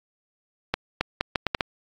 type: accelerating click train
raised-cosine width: 0.3 ms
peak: -6 dBFS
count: 7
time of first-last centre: 0.74-1.608 s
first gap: 270 ms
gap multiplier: 0.74
effects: AAC 64 kbps